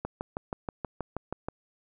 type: click train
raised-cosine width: 1 ms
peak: -18 dBFS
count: 10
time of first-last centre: 0.05-1.485 s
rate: 6.27 Hz
effects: none

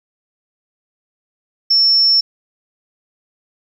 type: tone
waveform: sine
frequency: 5400 Hz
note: E8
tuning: 41 cents sharp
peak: -9 dBFS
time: 1.7-2.21 s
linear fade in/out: 10 ms
effects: 8-bit

